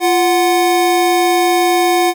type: tone pair together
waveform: square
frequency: 347.3 / 736 Hz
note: F4 / F#5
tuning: -10 / -9 cents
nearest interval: octave + minor second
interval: 1301 cents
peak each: -14 dBFS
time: 0-2.14 s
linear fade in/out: 50 ms
effects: none